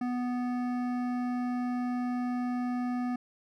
sine tone with hard clipping, 246.9 Hz, B3, in tune, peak -31 dBFS, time 0.01-3.16 s, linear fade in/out 5 ms, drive 13 dB, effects none

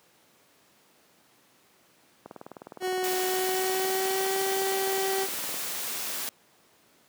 click train, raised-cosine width 1 ms, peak -26 dBFS, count 65, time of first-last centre 2.26-5.542 s, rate 19.5 Hz
30% pulse tone with pitch glide, 370 to 386.2 Hz, F#4 to G4, 0 to -26 cents, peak -24 dBFS, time 2.8-5.28 s, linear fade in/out 50 ms, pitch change +74 cents, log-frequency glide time 3.19-4.41 s
white noise, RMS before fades -33 dBFS, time 3.04-6.29 s, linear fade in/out 0 ms
effects pink hiss -61 dBFS RMS until 7.08 s + high-pass 200 Hz 12 dB/octave

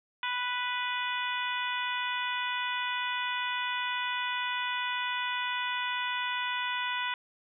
harmonic tone, 493.9 Hz, B4, in tune, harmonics 2 / 3 / 4 / 5 / 6 / 7, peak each -34 / -36 / -37 / -38 / -39 / -39 dBFS, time 0.23-7.14 s, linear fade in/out 2 ms, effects none

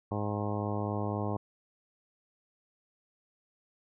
harmonic tone with a mistuned harmonic, 103.83 Hz, G#2, in tune, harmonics 1 / 2 / 3 / 4 / 5 / 6 / 7 / 8 / 9 / 10, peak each -34 / -37 / -39 / -40 / -41 / -42 / -42 / -43 / -44 / -44 dBFS, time 0.11-1.37 s, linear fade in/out 5 ms, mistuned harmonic 10, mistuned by +52 cents, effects none

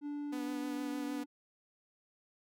triangle tone with pitch glide, 291.2 to 288.9 Hz, D4 to D4, -15 to -28 cents, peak -35 dBFS, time 0.01-1.26 s, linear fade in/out 50 ms, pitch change -13 cents, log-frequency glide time 0.71-0.8 s
sawtooth tone with vibrato, 246.9 Hz, B3, in tune, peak -37 dBFS, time 0.32-1.24 s, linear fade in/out 10 ms, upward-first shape sine, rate 6.5 Hz, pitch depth 20 cents each way
effects none

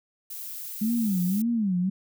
violet noise, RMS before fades -37 dBFS, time 0.3-1.42 s, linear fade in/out 5 ms
sine tone with vibrato, 205.2 Hz, G#3, 21 cents flat, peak -22 dBFS, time 0.81-1.9 s, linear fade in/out 10 ms, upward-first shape sine, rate 1.8 Hz, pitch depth 250 cents each way
effects none

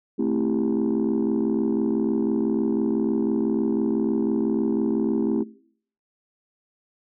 sine chord, A minor seventh, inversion none, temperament just, 220 / 264 / 330 / 396 Hz, A3 / C4 / E4 / G4, 0 / +16 / +2 / +18 cents, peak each -24 / -24 / -24 / -27 dBFS, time 0.18-5.44 s, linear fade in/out 20 ms, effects noise-tail reverb RT60 0.6 s tail -21 dB re dry + tanh soft clip ceiling -15 dBFS

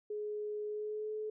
sine tone with pitch glide, 420.4 to 429.5 Hz, G#4 to A4, +21 to -42 cents, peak -36 dBFS, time 0.1-1.3 s, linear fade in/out 5 ms, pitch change +37 cents, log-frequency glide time 0.66-1.12 s, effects none

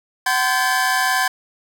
45% pulse tone cluster, 756 / 1027 / 1577 / 1719 Hz, F#5 / C6 / G6 / A6, +37 / -33 / +10 / -41 cents, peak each -22 dBFS, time 0.26-1.28 s, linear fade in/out 5 ms, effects none

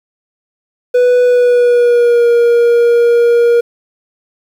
triangle tone with pitch glide, 493.9 to 473 Hz, B4 to A#4, 0 to +25 cents, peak -4 dBFS, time 0.94-3.61 s, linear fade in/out 10 ms, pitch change -75 cents, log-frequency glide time 1.24-2.28 s, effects 7-bit

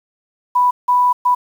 sine tone bursts at uneven times, 987.8 Hz, B5, in tune, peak -10 dBFS, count 3, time 0.55-0.71 / 0.88-1.13 / 1.25-1.35 s, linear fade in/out 10 ms, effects 7-bit

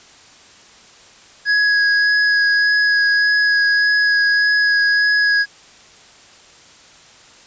square tone with vibrato, 1665 Hz, G#6, 4 cents sharp, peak -13 dBFS, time 1.45-5.46 s, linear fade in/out 50 ms, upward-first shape sine, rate 1.7 Hz, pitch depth 10 cents each way, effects white hiss -45 dBFS RMS until 7.46 s + resampled to 16000 Hz

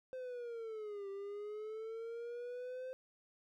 triangle linear two-way sweep, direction down then up, 519 to 392 to 519 Hz, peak -40 dBFS, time 0.13-2.93 s, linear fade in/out 0 ms, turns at 1.09 s, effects none

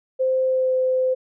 sine tone with pitch glide, 520 to 514.9 Hz, C5 to C5, -11 to -28 cents, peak -17 dBFS, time 0.19-1.15 s, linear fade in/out 20 ms, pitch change -17 cents, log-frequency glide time 0.45-0.75 s, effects none

